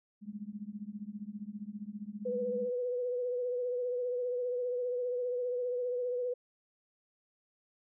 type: tone with tremolo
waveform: sine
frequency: 207.7 Hz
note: G#3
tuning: in tune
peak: -35 dBFS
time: 0.21-2.7 s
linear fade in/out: 50 ms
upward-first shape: triangle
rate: 15 Hz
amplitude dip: 100%
type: tone with vibrato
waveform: sine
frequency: 493.9 Hz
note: B4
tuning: in tune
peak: -31 dBFS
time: 2.25-6.34 s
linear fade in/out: 10 ms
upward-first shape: triangle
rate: 15 Hz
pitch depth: 40 cents each way
effects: none